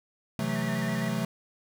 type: chord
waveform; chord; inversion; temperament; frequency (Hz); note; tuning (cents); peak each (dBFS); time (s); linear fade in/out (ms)
square; F# half-diminished seventh; second; equal; 130.81 / 164.81 / 185 / 220; C3 / E3 / F#3 / A3; 0 / 0 / 0 / 0; -35 / -35 / -34 / -32; 0.39-1.25; 2
type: tone with vibrato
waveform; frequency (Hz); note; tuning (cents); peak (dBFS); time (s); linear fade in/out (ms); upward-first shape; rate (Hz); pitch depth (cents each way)
sine; 1878; A#6; +12; -38; 0.49-1.09; 5; square; 7.6; 61
effects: none